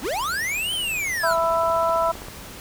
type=linear two-way sweep; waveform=square; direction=up then down; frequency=171.9 to 3162 to 1252 Hz; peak=-24 dBFS; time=0.01-1.37 s; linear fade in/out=50 ms; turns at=0.74 s
type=harmonic tone; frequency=331.1 Hz; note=E4; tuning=8 cents sharp; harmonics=2 / 3 / 4; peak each=-21 / -23 / -24 dBFS; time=1.23-2.12 s; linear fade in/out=10 ms
type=click train; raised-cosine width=1 ms; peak=-23 dBFS; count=16; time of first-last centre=1.31-2.284 s; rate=15.4 Hz
effects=pink hiss -39 dBFS RMS until 2.6 s